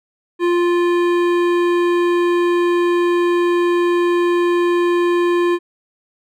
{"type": "tone with hard clipping", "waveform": "triangle", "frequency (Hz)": 348.9, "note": "F4", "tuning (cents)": -2, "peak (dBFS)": -15, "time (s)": [0.39, 5.59], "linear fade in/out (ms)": 50, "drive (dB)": 18, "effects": []}